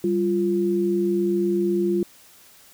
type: tone pair together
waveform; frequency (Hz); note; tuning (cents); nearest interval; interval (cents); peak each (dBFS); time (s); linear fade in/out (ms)
sine; 196 / 348; G3 / F4; 0 / -6; minor seventh; 994; -24 / -20; 0.04-2.03; 2
effects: white hiss -51 dBFS RMS until 2.73 s